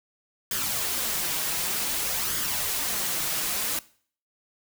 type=noise with flanger; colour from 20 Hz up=white; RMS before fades=-28 dBFS; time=0.51-3.79 s; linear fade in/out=2 ms; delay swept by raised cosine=0.59 to 6.39 ms; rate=0.54 Hz; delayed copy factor=+0.5; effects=noise-tail reverb RT60 0.5 s tail -20 dB re dry